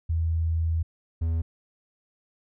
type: tone pair in turn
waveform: sine / triangle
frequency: 81.8 / 81.8 Hz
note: E2 / E2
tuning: -13 / -13 cents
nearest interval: unison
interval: 0 cents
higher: neither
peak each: -22 / -21 dBFS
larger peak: second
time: 0.09-0.83 / 1.21-1.42 s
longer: first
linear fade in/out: 10 ms
effects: none